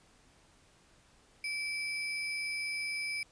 sine tone with sample-and-hold, 2318 Hz, D7, 23 cents flat, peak -33 dBFS, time 1.44-3.23 s, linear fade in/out 2 ms, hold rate 7350 Hz, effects pink hiss -64 dBFS RMS until 3.31 s + resampled to 22050 Hz

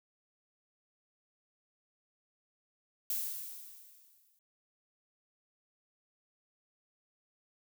violet noise with exponential decay, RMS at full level -33 dBFS, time 3.1-4.39 s, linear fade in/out 1 ms, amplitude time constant 280 ms, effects none

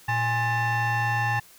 sine tone with frequency modulation, 825 Hz, G#5, 12 cents flat, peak -19 dBFS, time 0.08-1.4 s, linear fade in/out 10 ms, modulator 941 Hz, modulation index 1.4, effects tanh soft clip ceiling -21 dBFS + white hiss -52 dBFS RMS until 1.58 s

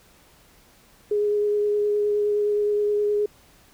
sine tone with vibrato, 415.3 Hz, G#4, in tune, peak -19 dBFS, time 1.11-3.26 s, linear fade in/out 5 ms, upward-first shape sine, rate 9.6 Hz, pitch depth 11 cents each way, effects pink hiss -55 dBFS RMS until 3.73 s

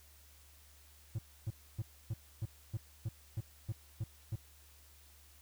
triangle tone bursts, 110 Hz, A2, in tune, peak -32 dBFS, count 11, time 1.15-4.357 s, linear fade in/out 5 ms, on 37 ms, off 280 ms, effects added 72 Hz sine -61 dBFS peak until 5.41 s + white hiss -63 dBFS RMS until 5.41 s

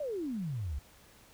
sine exponential sweep, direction down, 621 to 63.1 Hz, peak -33 dBFS, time 0-0.79 s, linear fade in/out 5 ms, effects pink hiss -59 dBFS RMS until 1.33 s

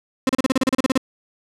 35% pulse tone bursts, 262.1 Hz, C4, 3 cents sharp, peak -13 dBFS, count 13, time 0.27-0.977 s, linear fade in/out 2 ms, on 23 ms, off 34 ms, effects low-pass 10000 Hz 12 dB/octave

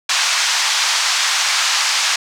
white band-pass noise, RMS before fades -17 dBFS, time 0.09-2.16 s, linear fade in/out 5 ms, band 860 to 6400 Hz, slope 24 dB/octave, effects none

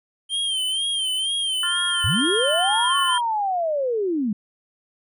square tone with vibrato, 3143 Hz, G7, 4 cents sharp, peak -22 dBFS, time 0.29-3.21 s, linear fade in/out 50 ms, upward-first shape sine, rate 2.1 Hz, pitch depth 73 cents each way
harmonic tone, 352.3 Hz, F4, 15 cents sharp, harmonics 3 / 4 / 5, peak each -33 / -26 / -31 dBFS, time 1.63-3.18 s, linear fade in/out 2 ms
sine linear two-way sweep, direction up then down, 73.42 to 1118 to 195.4 Hz, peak -20 dBFS, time 2.04-4.33 s, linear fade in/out 5 ms, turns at 2.97 s
effects resampled to 32000 Hz

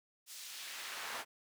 brown noise with high-pass filter sweep, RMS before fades -45 dBFS, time 0.26-1.25 s, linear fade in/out 50 ms, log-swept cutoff 5700 to 940 Hz, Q 0.82, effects none

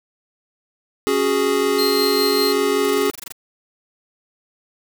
square chord, C# suspended fourth, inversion none, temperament equal, 277.2 / 370 / 415.3 Hz, C#4 / F#4 / G#4, 0 / 0 / 0 cents, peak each -24 / -23 / -19 dBFS, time 1.07-3.1 s, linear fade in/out 0 ms
45% pulse tone with tremolo, 4186 Hz, C8, in tune, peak -19 dBFS, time 1.78-2.53 s, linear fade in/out 10 ms, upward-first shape sine, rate 5 Hz, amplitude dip 30%
white noise bursts, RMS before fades -32 dBFS, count 12, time 2.84-3.323 s, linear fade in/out 5 ms, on 21 ms, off 21 ms
effects none

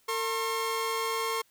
sawtooth tone pair together, 452.8 / 1077 Hz, A4 / C6, +50 / +50 cents, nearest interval octave + minor third, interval 1500 cents, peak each -28 / -27 dBFS, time 0.08-1.42 s, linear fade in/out 10 ms, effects white hiss -66 dBFS RMS until 1.5 s

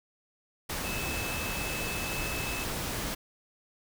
sine tone in noise, 2604 Hz, E7, 22 cents flat, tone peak -37 dBFS, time 0.84-2.64 s, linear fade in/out 10 ms, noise pink, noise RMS -34 dBFS, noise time 0.69-3.15 s, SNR -6 dB, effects none

